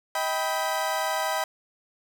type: chord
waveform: 30% pulse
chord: Eb augmented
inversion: none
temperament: equal with one note detuned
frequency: 633.9 / 784 / 987.8 Hz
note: Eb5 / G5 / B5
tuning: +32 / 0 / 0 cents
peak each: -27 dBFS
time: 0.15-1.44 s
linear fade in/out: 2 ms
effects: none